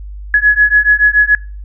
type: beating tone pair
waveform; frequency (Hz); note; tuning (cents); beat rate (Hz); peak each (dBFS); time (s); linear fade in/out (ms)
sine; 1685 / 1692; G#6 / G#6; +25 / +32; 7; -10; 0.34-1.35; 2
effects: noise-tail reverb RT60 0.4 s tail -26 dB re dry + added 50 Hz sine -25 dBFS peak until 1.64 s